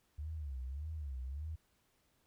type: tone with vibrato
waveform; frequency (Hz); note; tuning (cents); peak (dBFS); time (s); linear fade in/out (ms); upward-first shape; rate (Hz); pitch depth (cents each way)
sine; 71; C#2; +42; -39; 0.18-1.56; 10; sine; 1.7; 200
effects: pink hiss -75 dBFS RMS until 2.26 s